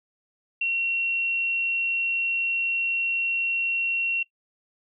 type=tone; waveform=sine; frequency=2732 Hz; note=F7; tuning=39 cents flat; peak=-22 dBFS; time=0.61-4.23 s; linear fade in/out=5 ms; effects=noise-tail reverb RT60 0.1 s tail -20 dB re dry